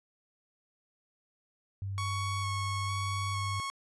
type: tone with pitch glide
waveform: sine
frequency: 98 to 98.57 Hz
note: G2 to G2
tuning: 0 to +10 cents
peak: -33 dBFS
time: 1.82-3.6 s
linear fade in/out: 0 ms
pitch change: +10 cents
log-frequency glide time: 3.09-3.23 s
type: tone with vibrato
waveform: sawtooth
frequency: 1107 Hz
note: C#6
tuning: 3 cents flat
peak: -30 dBFS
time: 1.98-3.7 s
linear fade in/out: 0 ms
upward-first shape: square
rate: 1.1 Hz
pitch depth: 13 cents each way
effects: resampled to 24000 Hz